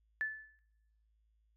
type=tone with exponential decay; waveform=sine; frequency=1744 Hz; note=A6; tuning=16 cents flat; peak=-30 dBFS; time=0.21-0.59 s; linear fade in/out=0 ms; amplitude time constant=81 ms; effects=noise-tail reverb RT60 0.8 s tail -19 dB re dry + added 54 Hz sine -70 dBFS peak until 1.56 s